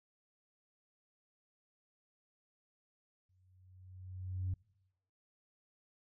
sine tone with exponential growth, 92.5 Hz, F#2, in tune, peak -31 dBFS, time 3.29-4.54 s, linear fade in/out 5 ms, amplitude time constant 270 ms, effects noise-tail reverb RT60 1.0 s tail -26 dB re dry + tanh soft clip ceiling -30 dBFS

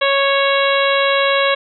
harmonic tone, 553 Hz, C#5, 4 cents flat, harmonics 1 / 2 / 3 / 4 / 5 / 6 / 7, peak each -16 / -19 / -21 / -22 / -23 / -24 / -24 dBFS, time 0.01-1.55 s, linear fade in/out 10 ms, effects none

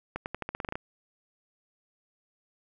accelerating click train, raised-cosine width 0.5 ms, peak -18 dBFS, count 11, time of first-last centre 0.16-0.755 s, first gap 99 ms, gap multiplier 0.88, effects none

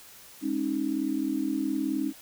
sine chord, Ab suspended fourth, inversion none, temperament equal with one note detuned, 207.7 / 271.9 / 311.1 Hz, Ab3 / Db4 / Eb4, 0 / -33 / 0 cents, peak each -35 / -29 / -29 dBFS, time 0.41-2.13 s, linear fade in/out 50 ms, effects white hiss -50 dBFS RMS until 2.21 s

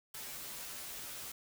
white noise with comb filter, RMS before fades -45 dBFS, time 0.14-1.32 s, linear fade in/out 5 ms, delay 11 ms, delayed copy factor -0.8, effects none

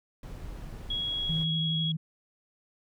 brown noise, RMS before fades -40 dBFS, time 0.23-1.44 s, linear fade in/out 2 ms
sine tone, 3322 Hz, G#7, in tune, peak -29 dBFS, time 0.9-1.92 s, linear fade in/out 5 ms
sine tone with vibrato, 160 Hz, D#3, 49 cents sharp, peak -28 dBFS, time 1.29-1.97 s, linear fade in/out 10 ms, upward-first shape sine, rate 12 Hz, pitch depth 26 cents each way
effects none

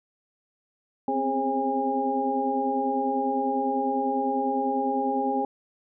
sine tone cluster, 255.5 / 265.5 / 412.1 / 540 / 813 Hz, C4 / C4 / G#4 / C#5 / G#5, -41 / +25 / -13 / -45 / -37 cents, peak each -34 / -29 / -31 / -32 / -26 dBFS, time 1.08-5.45 s, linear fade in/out 2 ms, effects none

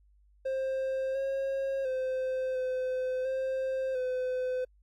triangle tone with pitch steps, 529 / 541 / 518 / 512 / 526 / 508 Hz, C5 / C#5 / C5 / C5 / C5 / B4, +19 / -42 / -17 / -38 / +9 / +49 cents, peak -27 dBFS, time 0.45-4.65 s, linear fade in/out 10 ms, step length 700 ms, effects added 50 Hz sine -60 dBFS peak until 4.82 s + AAC 64 kbps

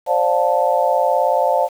sine chord, D minor seventh, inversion third, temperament just, 528.6 / 587.3 / 704.8 / 881 Hz, C5 / D5 / F5 / A5, +18 / 0 / +16 / +2 cents, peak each -19 dBFS, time 0.06-1.69 s, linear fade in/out 50 ms, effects 7-bit

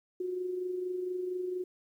sine tone with amplitude modulation, 364.3 Hz, F#4, 27 cents flat, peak -30 dBFS, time 0.2-1.64 s, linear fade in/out 5 ms, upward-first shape sine, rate 24.3 Hz, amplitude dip 45%, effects 11-bit

